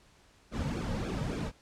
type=noise with flanger; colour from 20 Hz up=brown; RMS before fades=-34 dBFS; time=0.51-1.52 s; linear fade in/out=50 ms; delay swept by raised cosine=1 to 2.9 ms; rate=3.6 Hz; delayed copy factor=-0.95; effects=pink hiss -62 dBFS RMS until 1.61 s + low-pass 8000 Hz 12 dB/octave